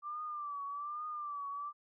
sine tone with vibrato, 1174.7 Hz, D6, in tune, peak -38 dBFS, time 0.02-1.73 s, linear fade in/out 50 ms, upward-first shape triangle, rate 1.2 Hz, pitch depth 85 cents each way, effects none

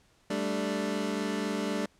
25% pulse chord, G suspended second, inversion none, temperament equal, 196 / 220 / 293.7 Hz, G3 / A3 / D4, 0 / 0 / 0 cents, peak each -30 dBFS, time 0.3-1.86 s, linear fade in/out 5 ms, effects pink hiss -65 dBFS RMS until 1.99 s + low-pass 9000 Hz 12 dB/octave

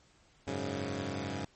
10% pulse chord, F# suspended second, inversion none, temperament equal, 92.5 / 103.83 / 138.59 Hz, F#2 / G#2 / C#3, 0 / 0 / 0 cents, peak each -31 dBFS, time 0.47-1.45 s, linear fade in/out 5 ms, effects pink hiss -65 dBFS RMS until 1.55 s + MP3 32 kbps

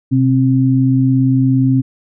sine tone pair together, 127.94 / 264.9 Hz, C3 / C4, -38 / +22 cents, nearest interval octave + minor second, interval 1260 cents, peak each -12 dBFS, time 0.11-1.82 s, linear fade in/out 20 ms, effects none

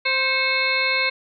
harmonic tone with a mistuned harmonic, 523.3 Hz, C5, in tune, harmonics 1 / 2 / 3 / 4 / 5 / 7 / 8, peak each -29 / -29 / -29 / -21 / -27 / -31 / -26 dBFS, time 0.05-1.1 s, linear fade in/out 10 ms, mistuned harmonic 4, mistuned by +73 cents, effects none

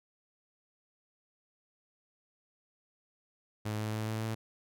sawtooth tone with pitch steps, 106.9 / 107.95 / 109.02 / 110.1 / 111.18 Hz, A2 / A2 / A2 / A2 / A2, -49 / -33 / -15 / +2 / +18 cents, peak -29 dBFS, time 3.65-4.35 s, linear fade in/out 10 ms, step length 140 ms, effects none

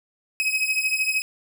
40% pulse beating tone pair, 2537 / 2550 Hz, D#7 / D#7, +33 / +42 cents, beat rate 13 Hz, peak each -23 / -23 dBFS, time 0.4-1.22 s, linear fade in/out 0 ms, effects none

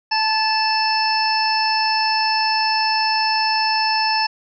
harmonic tone with a mistuned harmonic, 880 Hz, A5, in tune, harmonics 1 / 2 / 3 / 5 / 6, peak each -19 / -26 / -25 / -29 / -21 dBFS, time 0.11-4.27 s, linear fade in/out 10 ms, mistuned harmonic 2, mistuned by -25 cents, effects none

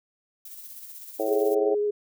violet noise with tremolo, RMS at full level -41 dBFS, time 0.45-1.55 s, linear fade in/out 5 ms, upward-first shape square, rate 16 Hz, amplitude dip 35%
harmonic tone, 108.8 Hz, A2, 19 cents flat, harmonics 3 / 4 / 5 / 6 / 7, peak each -31 / -29 / -28 / -32 / -34 dBFS, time 1.19-1.75 s, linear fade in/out 10 ms
sine tone with vibrato, 415.3 Hz, G#4, in tune, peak -22 dBFS, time 1.28-1.91 s, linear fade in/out 10 ms, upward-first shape triangle, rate 11 Hz, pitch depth 15 cents each way
effects none

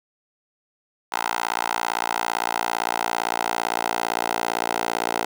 10% pulse tone with high-pass filter sweep, 57.7 Hz, A#1, 17 cents flat, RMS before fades -25 dBFS, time 1.12-5.25 s, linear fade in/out 5 ms, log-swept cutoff 920 to 590 Hz, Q 2, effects none

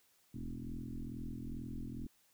sine tone with frequency modulation, 125 Hz, B2, 21 cents sharp, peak -40 dBFS, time 0.34-2.07 s, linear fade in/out 5 ms, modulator 42.3 Hz, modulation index 4, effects white hiss -71 dBFS RMS until 2.33 s

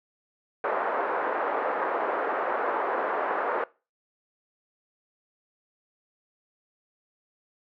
pink band-pass noise, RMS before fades -28 dBFS, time 0.64-3.64 s, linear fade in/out 2 ms, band 430 to 1500 Hz, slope 24 dB/octave, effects noise-tail reverb RT60 0.3 s tail -21 dB re dry

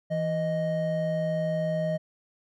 triangle tone pair together, 164.57 / 622.3 Hz, E3 / D#5, -3 / 0 cents, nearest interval octave + major seventh, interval 2303 cents, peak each -27 / -25 dBFS, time 0.1-1.98 s, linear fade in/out 20 ms, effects none

